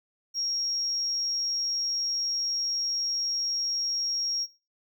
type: tone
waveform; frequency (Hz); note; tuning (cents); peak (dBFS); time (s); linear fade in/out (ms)
triangle; 5588; F8; 0; -23; 0.34-4.47; 50
effects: noise-tail reverb RT60 0.3 s tail -21 dB re dry + tanh soft clip ceiling -24 dBFS